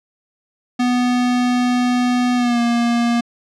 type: tone with pitch glide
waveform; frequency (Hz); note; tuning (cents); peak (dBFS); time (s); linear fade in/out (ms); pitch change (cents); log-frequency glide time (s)
square; 246.9 to 236.3; B3 to A#3; 0 to +24; -15; 0.79-3.21; 10; -76; 2.36-2.6
effects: low-pass 6000 Hz 12 dB/octave